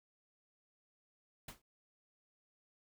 pink noise with exponential decay, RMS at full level -43 dBFS, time 1.48-1.62 s, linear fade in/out 5 ms, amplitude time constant 29 ms, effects none

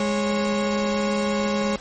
35% pulse tone pair together, 207.3 / 550 Hz, G#3 / C#5, -3 / -14 cents, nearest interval octave + perfect fourth, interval 1689 cents, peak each -21 / -23 dBFS, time 0-1.76 s, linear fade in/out 2 ms, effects pink hiss -41 dBFS RMS until 1.8 s + MP3 32 kbps

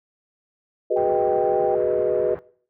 sine chord, G# minor seventh, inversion third, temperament equal with one note detuned, 370 / 415.3 / 491.3 / 622.3 Hz, F#4 / G#4 / B4 / D#5, 0 / 0 / -9 / 0 cents, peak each -24 / -24 / -23 / -24 dBFS, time 0.9-2.35 s, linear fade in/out 10 ms
sine tone with vibrato, 784 Hz, G5, in tune, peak -24 dBFS, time 0.96-1.75 s, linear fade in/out 5 ms, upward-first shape triangle, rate 2 Hz, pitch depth 9 cents each way
pink low-pass noise, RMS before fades -38 dBFS, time 0.97-2.39 s, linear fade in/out 0 ms, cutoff 1600 Hz, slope 24 dB/octave
effects noise-tail reverb RT60 0.5 s tail -21 dB re dry + high-pass 100 Hz 12 dB/octave

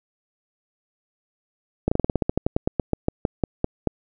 slowing click train, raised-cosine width 2 ms, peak -6 dBFS, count 20, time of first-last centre 1.88-3.873 s, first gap 35 ms, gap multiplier 1.11, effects none

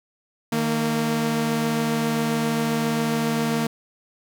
sawtooth tone pair together, 155.68 / 229.8 Hz, D#3 / A#3, +1 / -25 cents, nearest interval perfect fifth, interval 674 cents, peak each -23 / -18 dBFS, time 0.52-3.67 s, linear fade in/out 5 ms, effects none

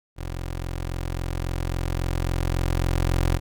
20% pulse tone with level ramp, 43.65 Hz, F1, in tune, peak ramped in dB -25 to -14 dBFS, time 0.16-3.4 s, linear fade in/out 50 ms, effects none

